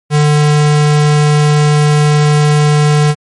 square tone, 149 Hz, D3, 25 cents sharp, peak -7 dBFS, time 0.1-3.15 s, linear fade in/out 50 ms, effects MP3 48 kbps

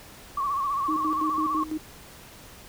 sine tone with vibrato, 1117 Hz, C#6, 13 cents sharp, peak -24 dBFS, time 0.37-1.64 s, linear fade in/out 5 ms, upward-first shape sine, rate 15 Hz, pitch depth 74 cents each way
sine tone with tremolo, 311.1 Hz, D#4, in tune, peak -26 dBFS, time 0.88-1.78 s, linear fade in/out 10 ms, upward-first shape square, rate 6 Hz, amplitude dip 70%
effects pink hiss -47 dBFS RMS until 2.68 s

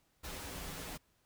pink noise with comb filter, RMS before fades -44 dBFS, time 0.23-0.98 s, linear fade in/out 20 ms, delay 9 ms, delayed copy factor -0.55, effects pink hiss -74 dBFS RMS until 1.25 s

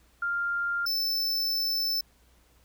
sine / square tone pair in turn, 1396.9 / 5285 Hz, F6 / E8, 0 / +4 cents, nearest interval octave + major seventh, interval 2304 cents, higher second, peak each -26 dBFS, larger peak neither, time 0.22-0.86 / 0.86-2.01 s, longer second, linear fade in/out 5 ms, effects added 60 Hz sine -61 dBFS peak until 2.64 s + pink hiss -64 dBFS RMS until 2.64 s

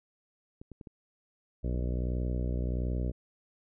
clicks, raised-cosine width 3 ms, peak -32 dBFS, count 6, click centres 0.615 / 0.717 / 0.812 / 0.872 / 1.751 / 1.808 s
harmonic tone, 61.4 Hz, B1, 9 cents flat, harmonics 1 / 2 / 3 / 4 / 5 / 6 / 7 / 8 / 9 / 10, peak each -30 / -36 / -40 / -42 / -44 / -46 / -47 / -48 / -49 / -50 dBFS, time 1.63-3.12 s, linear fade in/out 20 ms
effects none

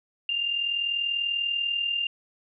sine tone with amplitude modulation, 2798 Hz, F7, 3 cents sharp, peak -22 dBFS, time 0.29-2.07 s, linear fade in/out 2 ms, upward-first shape sine, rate 40.2 Hz, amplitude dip 55%, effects none

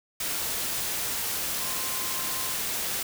sine tone in noise, 1046.5 Hz, C6, in tune, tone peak -41 dBFS, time 1.61-2.53 s, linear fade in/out 5 ms, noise white, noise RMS -30 dBFS, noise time 0.2-3.03 s, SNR -14 dB, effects none

